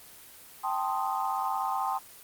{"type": "chord", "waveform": "sine", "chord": "A half-diminished seventh", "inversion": "third", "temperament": "equal", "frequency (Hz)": [784, 880, 1046.5, 1244.5], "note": ["G5", "A5", "C6", "Eb6"], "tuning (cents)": [0, 0, 0, 0], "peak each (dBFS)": [-31, -33, -32, -35], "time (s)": [0.63, 1.99], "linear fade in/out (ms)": 20, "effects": ["white hiss -50 dBFS RMS until 2.23 s", "Opus 24 kbps"]}